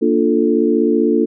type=chord; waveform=sine; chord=Bb major seventh; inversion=none; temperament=equal; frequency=233.1 / 293.7 / 349.2 / 440 Hz; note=Bb3 / D4 / F4 / A4; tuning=0 / 0 / 0 / 0 cents; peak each=-17 dBFS; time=0.01-1.26 s; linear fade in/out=20 ms; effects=none